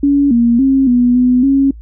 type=tone with pitch steps; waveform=sine; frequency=282.8 / 235.5 / 269 / 244.6 / 249.8 / 273.7 Hz; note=C#4 / A#3 / C4 / B3 / B3 / C#4; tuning=+35 / +18 / +48 / -16 / +20 / -22 cents; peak=-7 dBFS; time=0.03-1.71 s; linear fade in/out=5 ms; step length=280 ms; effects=noise-tail reverb RT60 0.1 s tail -23 dB re dry + added 56 Hz sine -30 dBFS peak until 1.81 s